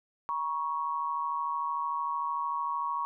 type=tone pair together; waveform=sine; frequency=955.7 / 1109 Hz; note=A#5 / C#6; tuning=+43 / 0 cents; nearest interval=minor third; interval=257 cents; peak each=-33 / -31 dBFS; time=0.29-3.05 s; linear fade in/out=0 ms; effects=none